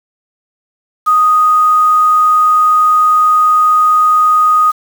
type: tone with quantisation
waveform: sine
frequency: 1244.5 Hz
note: D#6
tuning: in tune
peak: -6 dBFS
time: 1.06-4.72 s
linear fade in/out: 20 ms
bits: 5
effects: none